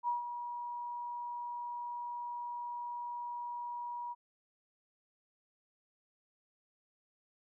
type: tone with ADSR envelope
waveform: sine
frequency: 961 Hz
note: B5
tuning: 48 cents flat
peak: -29 dBFS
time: 0.03-4.15 s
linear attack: 50 ms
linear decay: 140 ms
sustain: -9 dB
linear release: 33 ms
effects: none